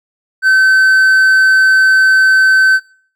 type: tone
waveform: triangle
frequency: 1535 Hz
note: G6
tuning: 37 cents flat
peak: -4 dBFS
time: 0.42-2.8 s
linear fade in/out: 50 ms
effects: noise-tail reverb RT60 0.5 s tail -20 dB re dry